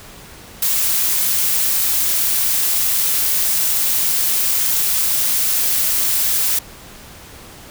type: noise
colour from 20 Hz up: blue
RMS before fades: -17 dBFS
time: 0.62-6.59 s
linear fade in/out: 5 ms
effects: pink hiss -39 dBFS RMS until 7.7 s